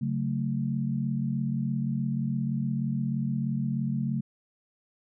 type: chord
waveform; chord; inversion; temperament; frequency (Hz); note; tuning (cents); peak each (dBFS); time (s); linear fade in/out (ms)
sine; F# minor; second; just; 138.75 / 185 / 222; C#3 / F#3 / A3; +2 / 0 / +16; -29 / -33 / -30; 0.01-4.21; 10
effects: none